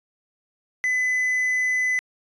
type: tone with quantisation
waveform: triangle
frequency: 2009 Hz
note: B6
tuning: 29 cents sharp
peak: -18 dBFS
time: 0.84-1.99 s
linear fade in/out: 0 ms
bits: 8
effects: resampled to 22050 Hz